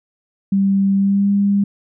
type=tone with pitch glide; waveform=sine; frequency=196 to 200.6 Hz; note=G3 to G3; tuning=0 to +40 cents; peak=-12 dBFS; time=0.52-1.64 s; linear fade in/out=5 ms; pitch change=+40 cents; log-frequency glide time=0.95-1.3 s; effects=none